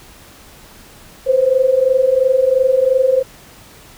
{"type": "tone pair together", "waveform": "sine", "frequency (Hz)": [505, 527.9], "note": ["B4", "C5"], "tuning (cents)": [39, 15], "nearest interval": "minor second", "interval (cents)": 76, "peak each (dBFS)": [-15, -12], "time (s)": [1.26, 3.23], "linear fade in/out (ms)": 20, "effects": ["pink hiss -42 dBFS RMS until 3.97 s"]}